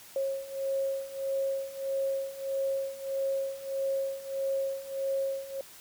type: beating tone pair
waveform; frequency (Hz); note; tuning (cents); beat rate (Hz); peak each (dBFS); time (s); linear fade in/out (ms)
sine; 542 / 543.6; C#5 / C#5; -39 / -34; 1.6; -34 / -31; 0.16-5.61; 2
effects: white hiss -51 dBFS RMS until 5.8 s